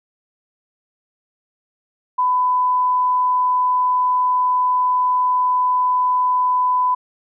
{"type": "tone", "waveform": "sine", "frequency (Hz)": 1001, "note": "B5", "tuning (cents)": 23, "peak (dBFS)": -14, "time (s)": [2.18, 6.95], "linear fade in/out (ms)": 10, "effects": []}